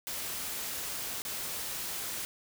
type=noise with dropouts; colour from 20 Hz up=white; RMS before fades=-37 dBFS; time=0.07-2.25 s; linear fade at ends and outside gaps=0 ms; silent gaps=1.22-1.251 s; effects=none